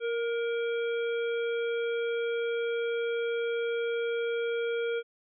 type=harmonic tone with a mistuned harmonic; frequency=466.2 Hz; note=A#4; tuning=in tune; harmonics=1 / 3 / 5 / 7; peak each=-28 / -38 / -42 / -45 dBFS; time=0-5.03 s; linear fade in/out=50 ms; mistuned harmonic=3; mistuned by=+24 cents; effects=none